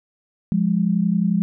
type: tone pair together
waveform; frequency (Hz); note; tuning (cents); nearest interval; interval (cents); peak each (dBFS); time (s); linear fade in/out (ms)
sine; 175.83 / 207.1; F3 / G#3; +12 / -5; minor third; 283; -19; 0.52-1.42; 0
effects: none